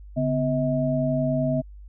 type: tone cluster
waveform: sine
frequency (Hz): 143.1 / 253.5 / 638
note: D3 / B3 / D#5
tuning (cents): -45 / +45 / +43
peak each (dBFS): -25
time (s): 0.16-1.62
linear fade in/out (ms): 20
effects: added 50 Hz sine -40 dBFS peak until 1.88 s